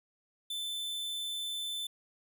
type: tone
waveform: 45% pulse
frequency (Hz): 3527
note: A7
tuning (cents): +3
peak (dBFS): -35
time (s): 0.5-1.87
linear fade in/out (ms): 5
effects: none